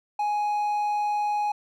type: tone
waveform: triangle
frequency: 833 Hz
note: G#5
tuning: 5 cents sharp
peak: -21 dBFS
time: 0.19-1.52 s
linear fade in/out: 5 ms
effects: none